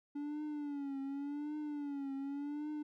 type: tone with vibrato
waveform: triangle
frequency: 286.8 Hz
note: D4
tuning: 41 cents flat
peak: -36 dBFS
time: 0.15-2.83 s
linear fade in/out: 10 ms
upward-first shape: triangle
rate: 0.88 Hz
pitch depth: 100 cents each way
effects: none